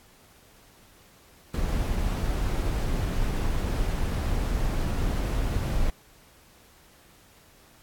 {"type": "noise", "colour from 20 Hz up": "brown", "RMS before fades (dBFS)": -26, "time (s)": [1.54, 5.9], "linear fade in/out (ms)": 2, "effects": ["pink hiss -56 dBFS RMS until 7.82 s", "AAC 64 kbps"]}